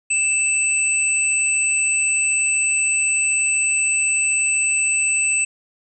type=tone pair together; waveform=sine; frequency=2637 / 8024 Hz; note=E7 / B8; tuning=0 / +26 cents; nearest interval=octave + perfect fifth; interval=1926 cents; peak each=-19 dBFS; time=0.1-5.45 s; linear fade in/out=10 ms; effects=none